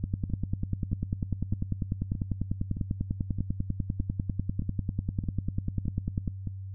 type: two click trains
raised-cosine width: 5 ms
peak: -21 / -16 dBFS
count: 11 / 64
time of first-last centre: 0.3-6.473 / 0.04-6.278 s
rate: 1.62 / 10.1 Hz
effects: noise-tail reverb RT60 0.3 s tail -25 dB re dry + added 96 Hz sine -36 dBFS peak until 6.74 s